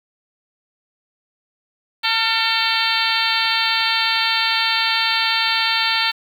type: harmonic tone with a mistuned harmonic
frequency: 448.6 Hz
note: A4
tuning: 34 cents sharp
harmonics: 2 / 3 / 4 / 5 / 6 / 7 / 8 / 9 / 10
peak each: -25 / -25 / -25 / -25 / -25 / -25 / -25 / -25 / -25 dBFS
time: 2.03-6.12 s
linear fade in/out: 20 ms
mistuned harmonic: 3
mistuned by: +43 cents
effects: 7-bit